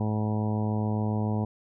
harmonic tone, 107.1 Hz, A2, 46 cents flat, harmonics 1 / 2 / 3 / 4 / 5 / 6 / 7 / 8 / 9, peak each -27 / -29 / -38 / -38 / -41 / -42 / -40 / -43 / -42 dBFS, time 0-1.45 s, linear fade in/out 5 ms, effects none

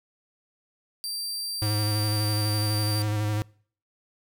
sawtooth tone, 4699 Hz, D8, in tune, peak -27 dBFS, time 1.04-3.02 s, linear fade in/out 0 ms
square tone with vibrato, 105.6 Hz, G#2, 29 cents sharp, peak -25 dBFS, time 1.62-3.42 s, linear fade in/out 0 ms, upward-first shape square, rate 12 Hz, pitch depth 22 cents each way
effects noise-tail reverb RT60 0.5 s tail -24 dB re dry

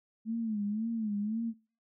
sine tone with vibrato, 216.8 Hz, A3, 25 cents flat, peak -30 dBFS, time 0.25-1.54 s, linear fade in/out 50 ms, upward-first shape sine, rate 1.9 Hz, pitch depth 110 cents each way, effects noise-tail reverb RT60 0.4 s tail -24 dB re dry

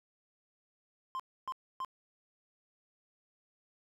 triangle tone bursts, 1046.5 Hz, C6, in tune, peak -33 dBFS, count 3, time 1.15-1.848 s, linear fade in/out 0 ms, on 46 ms, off 280 ms, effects none

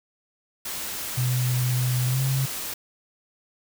white noise, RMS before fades -32 dBFS, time 0.65-2.74 s, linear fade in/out 5 ms
sine tone with pitch glide, 125.5 to 133.73 Hz, B2 to C3, +28 to +38 cents, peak -21 dBFS, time 1.17-2.46 s, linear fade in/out 10 ms, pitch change +110 cents, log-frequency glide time 2.06-2.21 s
effects none

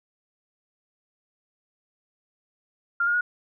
sine tone with pitch steps, 1396 / 1422.9 / 1450.2 Hz, F6 / F6 / F#6, -1 / +32 / -35 cents, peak -20 dBFS, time 3-3.21 s, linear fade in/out 5 ms, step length 70 ms, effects none

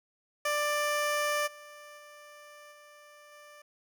15% pulse tone with level steps, 591 Hz, D5, 11 cents sharp, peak -21 / -41 / -43 / -46 / -44 dBFS, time 0.45-3.62 s, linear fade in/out 5 ms, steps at 1.46 / 1.97 / 2.71 / 3.31 s, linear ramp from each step 20 ms, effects none

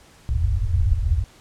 white low-pass noise, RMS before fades -20 dBFS, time 0.29-1.24 s, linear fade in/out 0 ms, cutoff 110 Hz, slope 96 dB/octave, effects pink hiss -51 dBFS RMS until 1.4 s + low-pass 10000 Hz 12 dB/octave

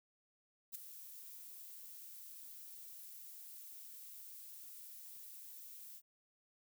violet noise with ADSR envelope, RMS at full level -42 dBFS, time 0.72-6.02 s, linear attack 33 ms, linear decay 4 ms, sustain -11 dB, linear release 57 ms, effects none

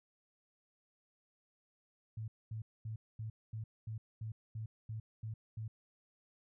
sine tone bursts, 110.1 Hz, A2, 2 cents sharp, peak -39 dBFS, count 11, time 2.17-5.68 s, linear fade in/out 5 ms, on 110 ms, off 230 ms, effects none

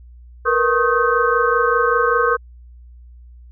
sine tone cluster, 462.7 / 487.8 / 1086 / 1258 / 1540 Hz, A#4 / B4 / C#6 / D#6 / G6, -13 / -21 / -36 / +19 / -31 cents, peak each -20 dBFS, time 0.45-2.37 s, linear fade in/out 20 ms, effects added 60 Hz sine -39 dBFS peak until 3.51 s

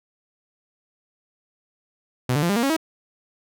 sawtooth tone with pitch steps, 125.9 / 147.15 / 171.98 / 201 / 234.9 / 274.6 / 320.9 Hz, B2 / D3 / F3 / G3 / A#3 / C#4 / E4, +34 / +4 / -26 / +44 / +13 / -16 / -46 cents, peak -15 dBFS, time 2.29-2.766 s, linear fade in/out 5 ms, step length 68 ms, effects none

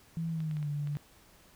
sine tone with pitch glide, 164.81 to 145.98 Hz, E3 to D3, 0 to -10 cents, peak -31 dBFS, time 0.17-0.97 s, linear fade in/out 0 ms, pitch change -210 cents, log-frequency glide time 0.3-0.69 s
clicks, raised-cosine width 0.3 ms, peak -35 dBFS, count 6, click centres 0.404 / 0.512 / 0.569 / 0.628 / 0.873 / 0.953 s
effects pink hiss -60 dBFS RMS until 1.55 s

